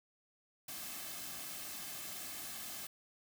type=noise with comb filter; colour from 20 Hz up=white; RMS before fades=-45 dBFS; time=0.68-2.87 s; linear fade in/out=5 ms; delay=2.1 ms; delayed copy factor=-0.6; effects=none